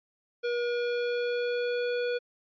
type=tone with pitch glide; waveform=square; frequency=480 to 486.4 Hz; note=B4 to B4; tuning=-49 to -26 cents; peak=-28 dBFS; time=0.43-2.19 s; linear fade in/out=20 ms; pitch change=+23 cents; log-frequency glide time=0.62-1.89 s; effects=resampled to 11025 Hz